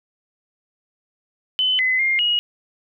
sine tone with pitch steps, 3030 / 2029 / 2118 / 2892 Hz, F#7 / B6 / C7 / F#7, +40 / +46 / +21 / -40 cents, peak -16 dBFS, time 1.59-2.39 s, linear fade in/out 0 ms, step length 200 ms, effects none

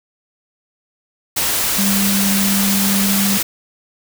sine tone in noise, 197.9 Hz, G3, 17 cents sharp, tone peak -16 dBFS, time 1.78-3.38 s, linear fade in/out 10 ms, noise white, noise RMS -18 dBFS, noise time 1.36-3.43 s, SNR -1 dB, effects none

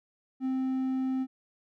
triangle tone, 261.5 Hz, C4, 1 cent flat, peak -25 dBFS, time 0.4-1.27 s, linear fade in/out 50 ms, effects none

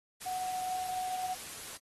sine tone in noise, 740 Hz, F#5, in tune, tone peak -33 dBFS, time 0.25-1.35 s, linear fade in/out 20 ms, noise white, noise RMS -44 dBFS, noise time 0.2-1.78 s, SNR +8 dB, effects AAC 32 kbps

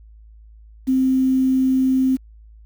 sine tone with quantisation, 261.6 Hz, C4, in tune, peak -14 dBFS, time 0.87-2.17 s, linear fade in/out 20 ms, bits 7, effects added 54 Hz sine -42 dBFS peak until 2.65 s

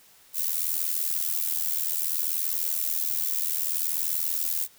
violet noise with amplitude modulation, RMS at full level -24 dBFS, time 0.33-4.68 s, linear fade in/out 50 ms, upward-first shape sine, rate 80.6 Hz, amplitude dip 80%, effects white hiss -56 dBFS RMS until 4.78 s

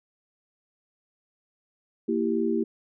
sine chord, E diminished, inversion second, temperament equal with one note detuned, 230.8 / 329.6 / 392 Hz, Bb3 / E4 / G4, -17 / 0 / 0 cents, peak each -27 dBFS, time 2.08-2.64 s, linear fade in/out 10 ms, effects none

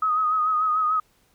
sine tone with vibrato, 1257 Hz, D#6, 17 cents sharp, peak -19 dBFS, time 0.02-1 s, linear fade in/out 5 ms, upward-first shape sine, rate 6.8 Hz, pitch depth 41 cents each way, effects pink hiss -63 dBFS RMS until 1.34 s

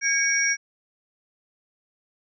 sine tone cluster, 1632 / 2246 / 5660 Hz, G#6 / C#7 / F8, -31 / +22 / +22 cents, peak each -24 dBFS, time 0.01-0.57 s, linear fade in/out 50 ms, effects none

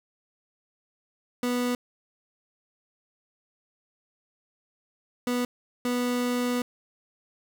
30% pulse tone bursts at uneven times, 245.7 Hz, B3, 9 cents flat, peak -22 dBFS, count 3, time 1.43-1.75 / 5.27-5.45 / 5.85-6.62 s, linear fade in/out 2 ms, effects none

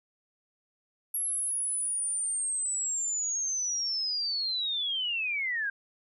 sine linear sweep, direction down, 11310 to 1568 Hz, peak -28 dBFS, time 1.14-5.7 s, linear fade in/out 5 ms, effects none

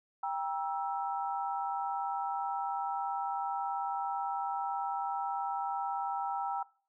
sine chord, E diminished, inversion first, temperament just, 791.1 / 949.3 / 1318.5 Hz, G5 / Bb5 / E6, +16 / +31 / 0 cents, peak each -34 / -36 / -39 dBFS, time 0.23-6.63 s, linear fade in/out 5 ms, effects noise-tail reverb RT60 0.4 s tail -21 dB re dry

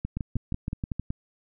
two click trains, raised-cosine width 5 ms, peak -17 / -17 dBFS, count 7 / 6, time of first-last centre 0.05-0.996 / 0.17-1.105 s, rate 6.34 / 5.35 Hz, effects none

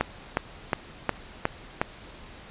click train, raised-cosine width 0.5 ms, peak -7 dBFS, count 6, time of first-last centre 0.01-1.815 s, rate 2.77 Hz, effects pink hiss -46 dBFS RMS until 2.5 s + resampled to 8000 Hz

